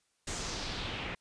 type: noise with low-pass filter sweep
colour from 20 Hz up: pink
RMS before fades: -38 dBFS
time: 0.27-1.15 s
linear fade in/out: 5 ms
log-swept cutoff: 8000 to 2400 Hz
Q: 2.5
effects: white hiss -75 dBFS RMS until 1.2 s + resampled to 22050 Hz